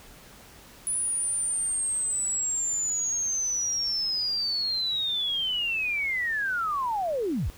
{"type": "linear sweep", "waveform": "sine", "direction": "down", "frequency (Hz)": [9956, 32.12], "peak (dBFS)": -25, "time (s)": [0.87, 7.5], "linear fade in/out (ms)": 0, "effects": ["pink hiss -50 dBFS RMS until 7.57 s"]}